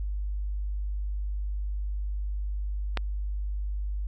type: click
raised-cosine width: 0.3 ms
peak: -12 dBFS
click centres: 2.973 s
effects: added 50 Hz sine -28 dBFS peak until 4.07 s